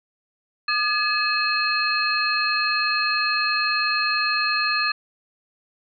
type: tone cluster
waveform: sine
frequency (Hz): 1217 / 1698 / 2572 / 4213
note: D#6 / G#6 / E7 / C8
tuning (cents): -39 / +38 / -43 / +11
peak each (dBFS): -25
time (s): 0.68-4.92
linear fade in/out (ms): 5
effects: none